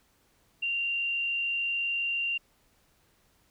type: tone with frequency modulation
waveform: sine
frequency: 2773 Hz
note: F7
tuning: 13 cents flat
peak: -27 dBFS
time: 0.62-2.38 s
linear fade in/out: 10 ms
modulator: 47 Hz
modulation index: 0.59
effects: pink hiss -67 dBFS RMS until 3.5 s